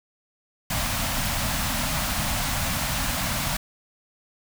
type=band-stop noise; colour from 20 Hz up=pink; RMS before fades=-26 dBFS; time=0.7-3.57 s; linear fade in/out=5 ms; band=270 to 580 Hz; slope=48 dB/octave; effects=none